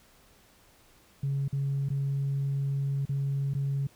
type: tone with dropouts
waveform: sine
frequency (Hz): 138.59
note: C#3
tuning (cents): 0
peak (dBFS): -25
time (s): 1.23-3.87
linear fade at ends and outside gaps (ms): 5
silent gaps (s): 1.481-1.527 / 1.888-1.902 / 3.054-3.092 / 3.537-3.549
effects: tanh soft clip ceiling -23 dBFS + pink hiss -60 dBFS RMS until 3.95 s